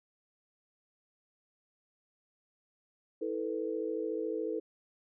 sine chord, E suspended fourth, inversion none, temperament equal with one note detuned, 323.6 / 440 / 493.9 Hz, E4 / A4 / B4, -32 / 0 / 0 cents, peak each -37 / -35 / -38 dBFS, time 3.21-4.6 s, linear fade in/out 10 ms, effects none

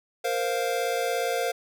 square chord, Bb suspended second, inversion none, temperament equal, 466.2 / 523.3 / 698.5 Hz, Bb4 / C5 / F5, 0 / 0 / 0 cents, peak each -30 dBFS, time 0.24-1.52 s, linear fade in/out 10 ms, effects none

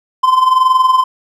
triangle tone with amplitude modulation, 1031 Hz, C6, 26 cents flat, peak -3 dBFS, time 0.23-1.04 s, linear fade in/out 10 ms, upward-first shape sine, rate 21.2 Hz, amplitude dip 65%, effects none

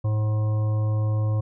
harmonic tone, 107.2 Hz, A2, 45 cents flat, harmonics 1 / 3 / 5 / 7 / 9 / 10, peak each -20 / -39 / -36 / -46 / -48 / -43 dBFS, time 0.04-1.41 s, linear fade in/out 10 ms, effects none

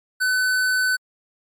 sine tone with hard clipping, 1509 Hz, F#6, 34 cents sharp, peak -19 dBFS, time 0.2-0.97 s, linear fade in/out 20 ms, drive 18 dB, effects MP3 64 kbps

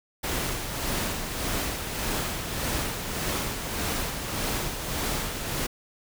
pink noise with tremolo, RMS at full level -28 dBFS, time 0.23-5.67 s, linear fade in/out 10 ms, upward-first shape sine, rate 1.7 Hz, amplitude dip 45%, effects none

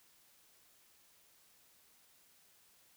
silence, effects white hiss -67 dBFS RMS until 2.96 s

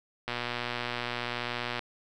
click train, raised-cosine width 0.3 ms, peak -16 dBFS, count 184, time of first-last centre 0.28-1.792 s, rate 121 Hz, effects none

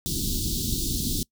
pink band-stop noise, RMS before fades -27 dBFS, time 0.06-1.23 s, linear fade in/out 0 ms, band 360 to 3500 Hz, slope 48 dB/octave, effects noise-tail reverb RT60 0.1 s tail -25 dB re dry

